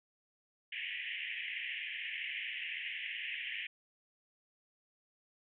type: band-pass noise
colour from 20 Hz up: pink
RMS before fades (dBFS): -41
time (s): 0.72-3.67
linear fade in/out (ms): 5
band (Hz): 1800 to 3100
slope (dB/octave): 96
effects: none